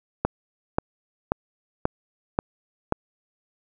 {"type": "click train", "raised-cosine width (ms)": 1, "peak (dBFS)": -6, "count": 6, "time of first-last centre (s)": [0.25, 2.924], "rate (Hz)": 1.87, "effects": []}